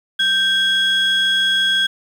sine tone pair together, 1568 / 3322 Hz, G6 / G#7, 0 / 0 cents, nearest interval octave + minor second, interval 1300 cents, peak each -16 / -14 dBFS, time 0.19-1.87 s, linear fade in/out 10 ms, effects tanh soft clip ceiling -10 dBFS + 7-bit

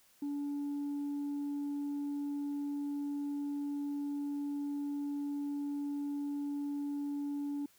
sine tone, 286.9 Hz, D4, 40 cents flat, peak -32 dBFS, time 0.22-7.66 s, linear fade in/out 5 ms, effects tanh soft clip ceiling -33 dBFS + white hiss -66 dBFS RMS until 7.78 s

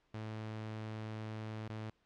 sawtooth tone with dropouts, 109.1 Hz, A2, 14 cents flat, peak -37 dBFS, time 0.14-1.9 s, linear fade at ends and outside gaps 5 ms, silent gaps 1.68-1.694 s, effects pink hiss -75 dBFS RMS until 2.05 s + low-pass 4000 Hz 12 dB/octave

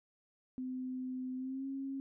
sine tone with pitch glide, 256.2 to 271.1 Hz, C4 to C#4, -36 to -38 cents, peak -37 dBFS, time 0.58-2 s, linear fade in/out 0 ms, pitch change +98 cents, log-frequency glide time 1.36-1.67 s, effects none

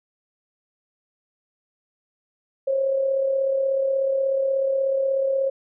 sine tone with amplitude modulation, 540 Hz, C#5, 45 cents flat, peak -17 dBFS, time 2.67-5.5 s, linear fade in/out 10 ms, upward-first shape sine, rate 36.5 Hz, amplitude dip 45%, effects none

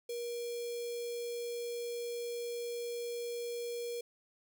square tone with notch filter, 475 Hz, A#4, 33 cents sharp, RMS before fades -39 dBFS, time 0.09-4.01 s, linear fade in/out 5 ms, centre 1400 Hz, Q 0.55, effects none

